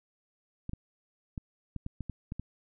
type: clicks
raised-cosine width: 5 ms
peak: -24 dBFS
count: 9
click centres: 0.694 / 0.734 / 1.378 / 1.763 / 1.864 / 2.007 / 2.097 / 2.321 / 2.396 s
effects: none